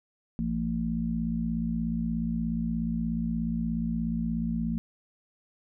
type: harmonic tone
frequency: 56.8 Hz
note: A#1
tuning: 44 cents flat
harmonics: 1 / 3 / 4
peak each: -35 / -31 / -29 dBFS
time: 0.39-4.78 s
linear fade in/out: 0 ms
effects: none